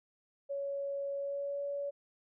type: tone with pitch glide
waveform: sine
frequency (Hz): 559 to 566.8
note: C#5 to C#5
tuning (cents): +14 to +38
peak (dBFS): -34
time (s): 0.49-1.91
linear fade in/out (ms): 20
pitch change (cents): +24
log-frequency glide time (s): 1.16-1.63
effects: none